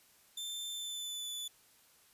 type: tone with pitch glide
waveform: sawtooth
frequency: 3556 to 3479 Hz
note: A7 to A7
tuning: +18 to -20 cents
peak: -36 dBFS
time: 0.37-1.48 s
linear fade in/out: 5 ms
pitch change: -38 cents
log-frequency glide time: 0.69-1.29 s
effects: white hiss -65 dBFS RMS until 2.13 s + resampled to 32000 Hz